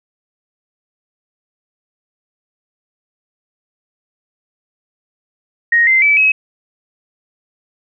sine tone with pitch steps, 1872 / 2077 / 2305 / 2557 Hz, A#6 / C7 / D7 / D#7, +7 / -13 / -33 / +47 cents, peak -8 dBFS, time 5.72-6.32 s, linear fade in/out 5 ms, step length 150 ms, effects none

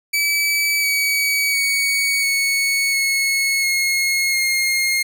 sawtooth tone with pitch steps, 2297 / 2269 / 2242 / 2215 / 2188 / 2162 / 2136 Hz, D7 / C#7 / C#7 / C#7 / C#7 / C#7 / C7, -39 / +40 / +19 / -2 / -23 / -44 / +35 cents, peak -13 dBFS, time 0.13-5.03 s, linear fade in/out 10 ms, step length 700 ms, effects none

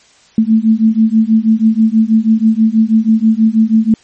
sine beating tone pair, 218.2 / 224.4 Hz, A3 / A3, -14 / +34 cents, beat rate 6.2 Hz, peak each -10 dBFS, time 0.38-3.94 s, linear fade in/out 2 ms, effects white hiss -47 dBFS RMS until 4.03 s + MP3 32 kbps

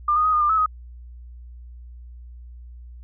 sine tone with pitch steps, 1198 / 1234 / 1257 / 1221 / 1196 / 1299 / 1256 Hz, D6 / D#6 / D#6 / D#6 / D6 / E6 / D#6, +34 / -15 / +17 / -33 / +31 / -26 / +16 cents, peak -16 dBFS, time 0.08-0.661 s, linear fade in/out 5 ms, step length 83 ms, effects added 60 Hz sine -38 dBFS peak until 3.03 s

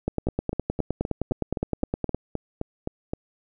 two click trains, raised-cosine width 2 ms, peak -14 / -11 dBFS, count 12 / 21, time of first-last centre 0.27-3.135 / 0.08-2.146 s, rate 3.84 / 9.68 Hz, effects none

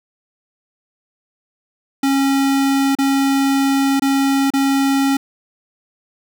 square tone with dropouts, 273.6 Hz, C#4, 23 cents flat, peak -14 dBFS, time 2.03-5.17 s, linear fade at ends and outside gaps 5 ms, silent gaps 2.952-2.986 / 3.997-4.02 / 4.504-4.536 s, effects none

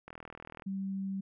click train, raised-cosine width 0.5 ms, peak -30 dBFS, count 23, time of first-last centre 0.08-0.622 s, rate 40.6 Hz
sine tone, 193.8 Hz, G3, 20 cents flat, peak -33 dBFS, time 0.66-1.21 s, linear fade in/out 10 ms
effects none

